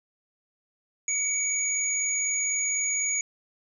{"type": "tone pair together", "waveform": "sine", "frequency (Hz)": [2260, 6772], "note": ["C#7", "G#8"], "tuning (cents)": [33, 33], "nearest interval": "octave + perfect fifth", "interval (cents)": 1900, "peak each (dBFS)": [-31, -25], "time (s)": [1.08, 3.21], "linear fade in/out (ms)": 2, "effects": []}